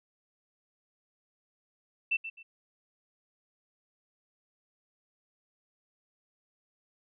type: tone with echo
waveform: sine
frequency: 2673 Hz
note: E7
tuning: 23 cents sharp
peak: -25 dBFS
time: 2.11-2.17 s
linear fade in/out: 10 ms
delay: 130 ms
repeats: 2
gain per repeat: -11 dB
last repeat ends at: 2.43 s
effects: none